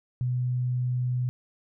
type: tone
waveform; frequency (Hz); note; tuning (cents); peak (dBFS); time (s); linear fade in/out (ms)
sine; 124.9; B2; +20; -24; 0.21-1.29; 0
effects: none